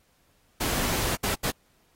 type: noise bursts at uneven times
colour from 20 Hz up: pink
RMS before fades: -28 dBFS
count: 3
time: 0.6-1.16 / 1.23-1.35 / 1.43-1.51 s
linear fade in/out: 10 ms
effects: pink hiss -66 dBFS RMS until 1.95 s + AAC 48 kbps